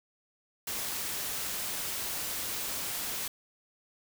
white noise, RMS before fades -35 dBFS, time 0.67-3.28 s, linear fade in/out 5 ms, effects none

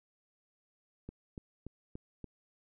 click train, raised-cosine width 3 ms, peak -30 dBFS, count 5, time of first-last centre 1.09-2.243 s, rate 3.47 Hz, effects none

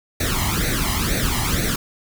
pink noise with flanger, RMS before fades -21 dBFS, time 0.2-1.76 s, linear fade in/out 5 ms, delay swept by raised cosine 0.48 to 1.01 ms, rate 2.1 Hz, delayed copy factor +0.8, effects none

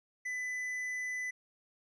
triangle tone with tanh clipping, 2000 Hz, B6, 21 cents sharp, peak -36 dBFS, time 0.25-1.31 s, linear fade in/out 10 ms, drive 11 dB, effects none

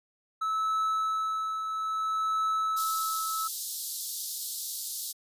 triangle tone with tremolo, 1303 Hz, E6, 20 cents flat, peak -23 dBFS, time 0.41-3.48 s, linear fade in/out 10 ms, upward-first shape triangle, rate 0.61 Hz, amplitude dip 50%
white high-pass noise, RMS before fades -34 dBFS, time 2.76-5.13 s, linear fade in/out 20 ms, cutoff 3700 Hz, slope 48 dB/octave
effects resampled to 32000 Hz

